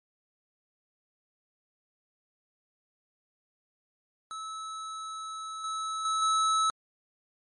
square tone with level steps, 1300 Hz, E6, 24 cents flat, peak -37 / -32 / -27 / -24 dBFS, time 4.31-6.7 s, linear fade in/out 0 ms, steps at 5.64 / 6.05 / 6.22 s, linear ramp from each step 2 ms, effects MP3 48 kbps

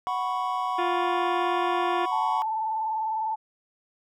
triangle chord, F# suspended fourth, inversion none, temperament equal, 740 / 987.8 / 1108.7 Hz, F#5 / B5 / C#6, 0 / 0 / 0 cents, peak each -28 dBFS, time 0.07-2.42 s, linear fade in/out 0 ms
harmonic tone, 350.7 Hz, F4, 7 cents sharp, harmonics 1 / 2 / 3 / 4 / 5 / 6 / 7 / 8 / 9 / 10, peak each -28 / -31 / -38 / -38 / -38 / -45 / -41 / -44 / -49 / -44 dBFS, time 0.78-2.06 s, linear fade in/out 10 ms
sine tone with vibrato, 879 Hz, A5, 2 cents flat, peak -25 dBFS, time 2.11-3.36 s, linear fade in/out 20 ms, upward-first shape triangle, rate 20 Hz, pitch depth 60 cents each way
effects none

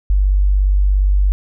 sine tone, 48.6 Hz, G1, 14 cents flat, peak -10 dBFS, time 0.1-1.32 s, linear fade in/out 0 ms, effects none

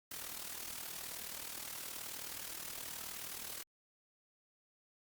white noise with amplitude modulation, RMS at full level -42 dBFS, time 0.11-3.63 s, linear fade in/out 5 ms, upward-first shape sine, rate 39 Hz, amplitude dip 70%, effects Opus 48 kbps

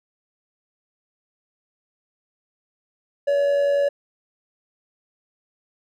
triangle tone with amplitude modulation, 568 Hz, C#5, 42 cents sharp, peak -13 dBFS, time 3.27-3.89 s, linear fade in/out 10 ms, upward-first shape sine, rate 90.7 Hz, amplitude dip 40%, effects none

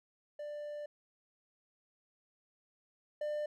triangle tone pair in turn, 591 / 597.5 Hz, D5 / D5, +11 / +30 cents, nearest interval unison, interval 19 cents, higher second, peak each -38 / -32 dBFS, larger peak second, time 0.39-0.86 / 3.21-3.46 s, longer first, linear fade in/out 5 ms, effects none

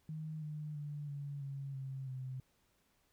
sine tone with pitch steps, 156.1 / 151.39 / 146.83 / 142.4 / 138.11 / 133.94 / 129.91 Hz, D#3 / D#3 / D3 / C#3 / C#3 / C3 / C3, +6 / -47 / 0 / +47 / -6 / +41 / -12 cents, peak -40 dBFS, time 0.09-2.4 s, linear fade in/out 2 ms, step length 330 ms, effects pink hiss -75 dBFS RMS until 3.12 s

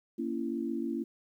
sine chord, A# diminished, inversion none, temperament just, 233.1 / 279.7 / 335.6 Hz, A#3 / C#4 / E4, 0 / +16 / +31 cents, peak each -35 / -36 / -35 dBFS, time 0.18-1.04 s, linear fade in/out 10 ms, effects 11-bit

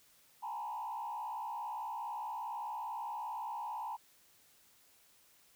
sine tone with frequency modulation, 901 Hz, A5, 41 cents sharp, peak -37 dBFS, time 0.42-3.97 s, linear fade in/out 20 ms, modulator 62.4 Hz, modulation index 1.4, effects tanh soft clip ceiling -33 dBFS + white hiss -66 dBFS RMS until 5.55 s

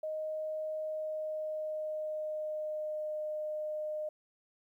sine tone with pitch glide, 622.3 to 611.6 Hz, D#5 to D#5, 0 to -30 cents, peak -34 dBFS, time 0.03-4.09 s, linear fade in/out 5 ms, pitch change -30 cents, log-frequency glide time 0.82-3.21 s, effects 12-bit

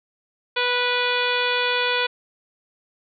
harmonic tone, 491.5 Hz, B4, 8 cents flat, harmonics 1 / 2 / 3 / 4 / 5 / 6 / 7 / 8 / 9, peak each -26 / -27 / -26 / -31 / -26 / -32 / -27 / -35 / -35 dBFS, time 0.56-2.07 s, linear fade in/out 10 ms, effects none

